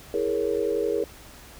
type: chord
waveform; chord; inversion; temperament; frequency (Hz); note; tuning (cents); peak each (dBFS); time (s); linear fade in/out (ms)
sine; A# half-diminished seventh; second; equal; 329.6 / 415.3 / 466.2 / 554.4; E4 / G#4 / A#4 / C#5; 0 / 0 / 0 / 0; -32 / -26 / -26 / -32; 0.14-1.04; 2
effects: added 60 Hz sine -52 dBFS peak until 1.59 s + pink hiss -47 dBFS RMS until 1.59 s